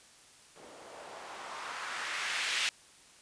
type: noise with low-pass filter sweep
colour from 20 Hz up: violet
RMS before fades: -38 dBFS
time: 0.56-2.69 s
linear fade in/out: 0 ms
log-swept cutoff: 440 to 2700 Hz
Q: 1.5
effects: white hiss -58 dBFS RMS until 3.21 s + resampled to 22050 Hz